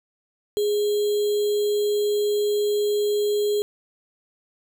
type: tone with sample-and-hold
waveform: sine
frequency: 415.3 Hz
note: G#4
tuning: in tune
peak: -19 dBFS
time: 0.57-3.62 s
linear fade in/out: 0 ms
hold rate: 3675 Hz
effects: none